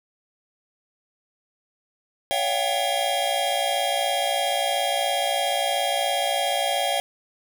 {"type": "tone cluster", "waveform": "square", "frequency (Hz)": [563, 676, 736, 793, 3239], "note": ["C#5", "E5", "F#5", "G5", "G#7"], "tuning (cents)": [27, 43, -9, 20, -44], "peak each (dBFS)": -29, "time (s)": [2.31, 7], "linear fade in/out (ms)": 0, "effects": []}